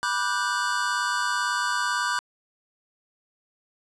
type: chord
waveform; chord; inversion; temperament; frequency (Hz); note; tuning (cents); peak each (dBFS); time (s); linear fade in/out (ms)
square; G major seventh; first; just; 980 / 1176 / 1470 / 1568; B5 / D6 / F#6 / G6; -14 / +2 / -12 / 0; -30; 0.03-2.19; 0
effects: resampled to 22050 Hz + 10-bit